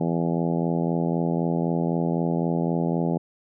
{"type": "harmonic tone", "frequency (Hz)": 83.9, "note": "E2", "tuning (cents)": 31, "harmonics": [2, 3, 4, 5, 6, 7, 8, 9, 10], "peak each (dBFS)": [-24, -28, -30, -32, -34, -35, -36, -37, -38], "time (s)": [0, 3.18], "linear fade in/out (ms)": 10, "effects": []}